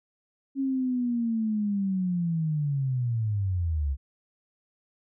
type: linear sweep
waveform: sine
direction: down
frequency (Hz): 274.3 to 65.41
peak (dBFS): -24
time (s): 0.55-3.97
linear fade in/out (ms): 50
effects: none